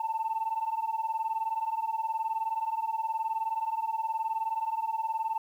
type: beating tone pair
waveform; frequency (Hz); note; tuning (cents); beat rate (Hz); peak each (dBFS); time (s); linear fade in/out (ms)
sine; 880 / 899; A5 / A5; 0 / +37; 19; -31 / -30; 0-5.38; 5
effects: tanh soft clip ceiling -23 dBFS + 10-bit